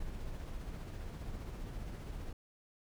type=noise with tremolo; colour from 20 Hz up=brown; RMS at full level=-41 dBFS; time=0-2.33 s; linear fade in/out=5 ms; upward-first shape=triangle; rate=15 Hz; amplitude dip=35%; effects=none